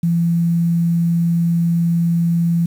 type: tone with quantisation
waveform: sine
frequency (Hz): 169.2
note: E3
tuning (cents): +45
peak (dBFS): -13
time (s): 0.03-2.66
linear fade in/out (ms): 5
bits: 7
effects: none